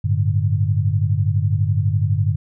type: chord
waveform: sine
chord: G suspended second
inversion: none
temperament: equal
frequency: 98 / 110 / 146.83 Hz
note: G2 / A2 / D3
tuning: 0 / 0 / 0 cents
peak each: -18 / -20 / -22 dBFS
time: 0.04-2.36 s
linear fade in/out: 10 ms
effects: none